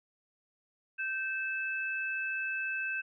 sine tone pair together, 1556 / 2617 Hz, G6 / E7, -13 / -13 cents, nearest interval major sixth, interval 900 cents, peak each -34 / -35 dBFS, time 0.98-3.02 s, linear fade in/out 20 ms, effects none

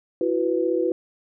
sine chord, E suspended second, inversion none, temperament equal with one note detuned, 334.6 / 370 / 493.9 Hz, E4 / F#4 / B4, +26 / 0 / 0 cents, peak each -24 dBFS, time 0.21-0.92 s, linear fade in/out 2 ms, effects none

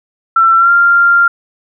sine tone with pitch glide, 1344 to 1391.4 Hz, E6 to F6, +33 to -7 cents, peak -5 dBFS, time 0.36-1.28 s, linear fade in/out 5 ms, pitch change +60 cents, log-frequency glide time 0.56-0.71 s, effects none

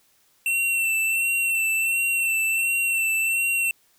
square tone with vibrato, 2700 Hz, E7, 41 cents sharp, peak -21 dBFS, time 0.46-3.71 s, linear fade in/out 2 ms, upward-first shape sine, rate 1.4 Hz, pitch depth 30 cents each way, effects white hiss -62 dBFS RMS until 3.98 s

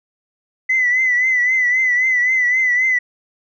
sine tone with vibrato, 2009 Hz, B6, 29 cents sharp, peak -12 dBFS, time 0.69-2.99 s, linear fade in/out 10 ms, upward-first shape triangle, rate 3.8 Hz, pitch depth 69 cents each way, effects tanh soft clip ceiling -8 dBFS

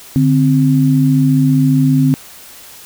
sine tone pair together, 146.83 / 261.6 Hz, D3 / C4, 0 / 0 cents, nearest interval minor seventh, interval 1000 cents, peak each -11 dBFS, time 0.16-2.14 s, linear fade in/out 0 ms, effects white hiss -37 dBFS RMS until 2.85 s

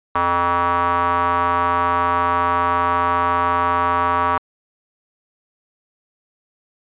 square tone with band-pass filter, 87.31 Hz, F2, in tune, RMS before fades -18 dBFS, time 0.15-4.38 s, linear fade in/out 5 ms, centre 1100 Hz, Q 4.5, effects resampled to 8000 Hz

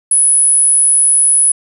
sine tone, 10150 Hz, D#9, 33 cents sharp, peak -6 dBFS, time 0.11-1.52 s, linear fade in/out 5 ms, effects tanh soft clip ceiling -2 dBFS + 7-bit

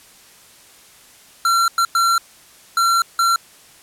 square tone bursts at uneven times, 1363 Hz, F6, 43 cents flat, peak -14 dBFS, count 5, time 1.45-1.68 / 1.78-1.85 / 1.95-2.18 / 2.77-3.02 / 3.19-3.36 s, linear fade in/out 2 ms, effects white hiss -47 dBFS RMS until 3.82 s + low-pass 12000 Hz 12 dB/octave

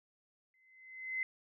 sine tone with exponential growth, 2051 Hz, C7, 35 cents flat, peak -31 dBFS, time 0.54-1.23 s, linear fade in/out 1 ms, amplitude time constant 150 ms, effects none

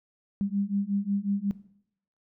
sine beating tone pair, 197.3 / 202.8 Hz, G3 / G#3, +11 / -41 cents, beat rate 5.5 Hz, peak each -29 dBFS, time 0.41-1.51 s, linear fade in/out 0 ms, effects noise-tail reverb RT60 0.7 s tail -17 dB re dry

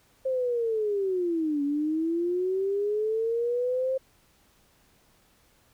sine linear two-way sweep, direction down then up, 531 to 281.7 to 531 Hz, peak -24 dBFS, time 0.25-3.98 s, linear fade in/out 10 ms, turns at 1.63 s, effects pink hiss -63 dBFS RMS until 5.73 s

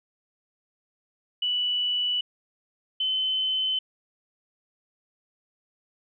sine tone pair in turn, 2960 / 3052 Hz, F#7 / G7, 0 / -47 cents, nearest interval minor second, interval 53 cents, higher second, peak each -23 dBFS, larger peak neither, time 1.42-2.21 / 3-3.79 s, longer neither, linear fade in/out 5 ms, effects none

